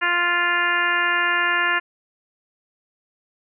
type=harmonic tone; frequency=349.2 Hz; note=F4; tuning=in tune; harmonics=1 / 2 / 3 / 4 / 5 / 6 / 7 / 8; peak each=-33 / -32 / -25 / -24 / -21 / -28 / -30 / -29 dBFS; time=0.01-1.8 s; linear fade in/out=20 ms; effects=none